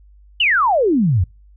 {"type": "exponential sweep", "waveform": "sine", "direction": "down", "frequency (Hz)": [3067, 80.4], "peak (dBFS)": -12, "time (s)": [0.4, 1.24], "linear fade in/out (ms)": 5, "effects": ["noise-tail reverb RT60 0.3 s tail -26 dB re dry", "added 50 Hz sine -44 dBFS peak until 1.56 s"]}